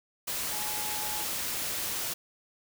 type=tone in noise; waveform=sine; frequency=847 Hz; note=G#5; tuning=34 cents sharp; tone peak=-40 dBFS; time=0.52-1.25 s; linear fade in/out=10 ms; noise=white; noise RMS=-33 dBFS; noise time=0.27-2.14 s; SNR=-10 dB; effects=none